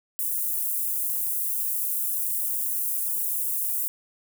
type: high-pass noise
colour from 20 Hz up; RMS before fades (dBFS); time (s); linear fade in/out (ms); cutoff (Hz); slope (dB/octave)
white; -27; 0.19-3.88; 0; 10000; 24
effects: none